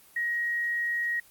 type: tone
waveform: sine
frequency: 1890 Hz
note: A#6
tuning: 23 cents sharp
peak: -26 dBFS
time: 0.16-1.2 s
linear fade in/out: 5 ms
effects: white hiss -56 dBFS RMS until 1.3 s + Opus 32 kbps